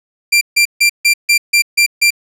sawtooth tone bursts, 2369 Hz, D7, 14 cents sharp, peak -4 dBFS, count 8, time 0.32-2.106 s, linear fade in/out 10 ms, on 92 ms, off 150 ms, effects low-pass 12000 Hz 12 dB/octave

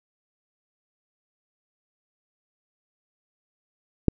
click, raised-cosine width 3 ms, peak -4 dBFS, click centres 4.083 s, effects none

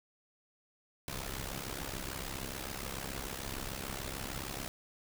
pink noise with amplitude modulation, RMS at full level -37 dBFS, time 1.08-4.68 s, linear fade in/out 0 ms, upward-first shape sine, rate 66.8 Hz, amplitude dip 80%, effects none

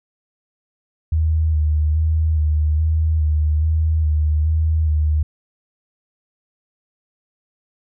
sine tone with vibrato, 77.78 Hz, D#2, in tune, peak -14 dBFS, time 1.12-5.23 s, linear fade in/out 5 ms, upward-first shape square, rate 1.2 Hz, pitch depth 31 cents each way, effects none

